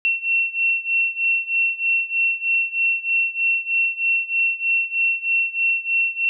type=beating tone pair; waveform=sine; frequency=2713 / 2716.2 Hz; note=E7 / F7; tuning=+49 / -49 cents; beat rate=3.2 Hz; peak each=-20 / -22 dBFS; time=0.05-6.29 s; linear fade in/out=0 ms; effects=none